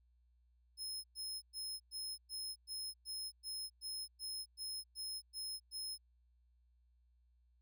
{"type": "tone bursts", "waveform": "sawtooth", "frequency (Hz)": 5160, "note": "E8", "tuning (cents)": -38, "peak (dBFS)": -39, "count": 14, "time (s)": [0.77, 5.98], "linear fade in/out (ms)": 50, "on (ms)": 270, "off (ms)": 110, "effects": ["added 60 Hz sine -69 dBFS peak until 7.61 s"]}